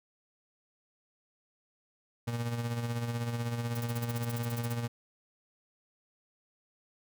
35% pulse tone with tremolo, 118.2 Hz, A#2, 24 cents sharp, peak -28 dBFS, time 2.27-4.88 s, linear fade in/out 10 ms, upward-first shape sine, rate 16 Hz, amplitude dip 50%
blue noise bursts, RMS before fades -42 dBFS, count 15, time 3.75-4.726 s, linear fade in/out 5 ms, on 24 ms, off 44 ms
effects none

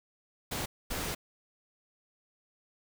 pink noise bursts at uneven times, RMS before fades -35 dBFS, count 2, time 0.51-0.66 / 0.9-1.15 s, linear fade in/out 10 ms, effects none

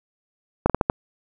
slowing click train, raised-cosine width 1 ms, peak -3 dBFS, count 5, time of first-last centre 0.66-0.899 s, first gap 37 ms, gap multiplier 1.33, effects none

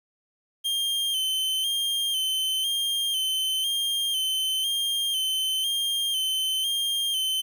45% pulse tone with vibrato, 3136 Hz, G7, in tune, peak -24 dBFS, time 0.64-7.42 s, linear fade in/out 20 ms, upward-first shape square, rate 1 Hz, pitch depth 38 cents each way, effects 10-bit

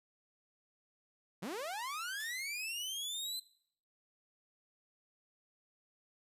sawtooth linear sweep, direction up, 152.5 to 4095 Hz, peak -35 dBFS, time 1.42-3.4 s, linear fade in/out 10 ms
blue noise with exponential decay, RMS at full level -47 dBFS, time 2.2-2.63 s, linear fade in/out 0 ms, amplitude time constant 93 ms
effects noise-tail reverb RT60 0.6 s tail -19 dB re dry + resampled to 32000 Hz

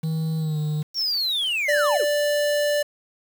triangle tone with pitch glide, 159.5 to 151.95 Hz, D#3 to D#3, +43 to -41 cents, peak -20 dBFS, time 0.03-0.83 s, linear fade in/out 10 ms, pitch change -84 cents, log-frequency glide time 0.38-0.58 s
triangle linear sweep, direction down, 5620 to 277.2 Hz, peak -20 dBFS, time 0.94-2.05 s, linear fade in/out 50 ms
square tone, 587.3 Hz, D5, in tune, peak -20 dBFS, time 1.68-2.83 s, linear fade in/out 10 ms
effects 7-bit

